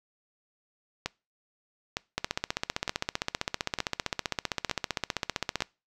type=two click trains; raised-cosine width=0.2 ms; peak=-12 / -10 dBFS; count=6 / 54; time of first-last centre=1.06-5.605 / 2.18-5.622 s; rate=1.1 / 15.4 Hz; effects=noise-tail reverb RT60 0.3 s tail -24 dB re dry